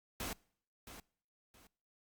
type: noise with echo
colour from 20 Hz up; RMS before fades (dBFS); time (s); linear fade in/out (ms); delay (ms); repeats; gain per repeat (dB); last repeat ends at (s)
pink; -41; 0.2-0.33; 2; 670; 2; -11; 1.67
effects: noise-tail reverb RT60 0.6 s tail -25 dB re dry + Opus 48 kbps